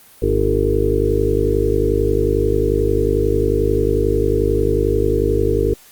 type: harmonic tone with a mistuned harmonic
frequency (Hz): 51.2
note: G#1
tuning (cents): -24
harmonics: 1 / 2 / 3 / 5 / 6 / 7 / 8 / 9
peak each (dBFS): -20 / -22 / -31 / -28 / -25 / -23 / -19 / -20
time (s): 0.22-5.74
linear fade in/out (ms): 5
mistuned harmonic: 6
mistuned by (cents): +29
effects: white hiss -46 dBFS RMS until 5.91 s + Opus 32 kbps